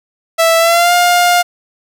sawtooth tone with pitch glide, 659.3 to 706.6 Hz, E5 to F5, 0 to +20 cents, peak -4 dBFS, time 0.38-1.43 s, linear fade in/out 20 ms, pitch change +120 cents, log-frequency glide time 0.58-0.93 s, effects none

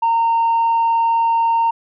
sine tone, 919 Hz, A#5, 25 cents flat, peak -11 dBFS, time 0.02-1.71 s, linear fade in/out 10 ms, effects tanh soft clip ceiling -11 dBFS

